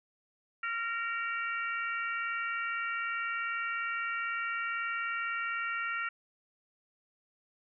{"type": "harmonic tone with a mistuned harmonic", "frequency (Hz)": 460.4, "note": "A#4", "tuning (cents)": -22, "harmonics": [3, 4, 5, 6], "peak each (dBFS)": [-34, -38, -40, -42], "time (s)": [0.63, 6.09], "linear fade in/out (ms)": 5, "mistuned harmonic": 4, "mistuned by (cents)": 19, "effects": []}